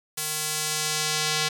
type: tone with band-pass filter sweep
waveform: square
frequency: 153.6 Hz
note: D#3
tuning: 22 cents flat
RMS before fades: -27 dBFS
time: 0.17-1.49 s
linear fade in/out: 10 ms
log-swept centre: 11000 to 4500 Hz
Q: 0.9
effects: none